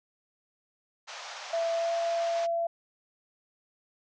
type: band-pass noise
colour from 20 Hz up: pink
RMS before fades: -42 dBFS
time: 1.07-2.47 s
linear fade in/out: 20 ms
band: 580 to 6600 Hz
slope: 48 dB/octave
type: tone with pitch glide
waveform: sine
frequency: 668 to 675.8 Hz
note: E5 to E5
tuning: +23 to +43 cents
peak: -26 dBFS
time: 1.53-2.67 s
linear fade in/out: 5 ms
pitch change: +20 cents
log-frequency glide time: 1.75-1.91 s
effects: none